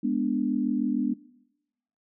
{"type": "chord", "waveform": "sine", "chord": "G# diminished", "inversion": "none", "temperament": "equal", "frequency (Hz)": [207.7, 246.9, 293.7], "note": ["G#3", "B3", "D4"], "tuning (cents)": [0, 0, 0], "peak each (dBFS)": [-29, -26, -28], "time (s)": [0.03, 1.14], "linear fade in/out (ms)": 10, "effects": ["noise-tail reverb RT60 0.9 s tail -21 dB re dry"]}